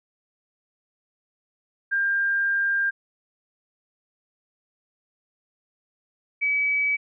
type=tone pair in turn; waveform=sine; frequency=1598 / 2284 Hz; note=G6 / D7; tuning=+33 / -49 cents; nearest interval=tritone; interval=618 cents; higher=second; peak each=-20 dBFS; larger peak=neither; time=1.91-2.91 / 6.41-6.97 s; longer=first; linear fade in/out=20 ms; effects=none